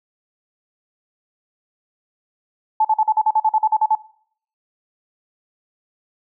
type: tone bursts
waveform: sine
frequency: 869 Hz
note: A5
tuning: 22 cents flat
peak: -12 dBFS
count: 13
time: 2.8-3.952 s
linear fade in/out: 5 ms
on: 48 ms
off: 44 ms
effects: noise-tail reverb RT60 0.6 s tail -21 dB re dry